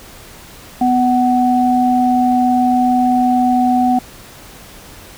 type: tone pair together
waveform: sine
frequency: 249.3 / 747 Hz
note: B3 / F#5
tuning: +16 / +16 cents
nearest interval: octave + perfect fifth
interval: 1900 cents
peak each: -13 dBFS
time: 0.81-3.99 s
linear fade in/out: 5 ms
effects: pink hiss -38 dBFS RMS until 5.17 s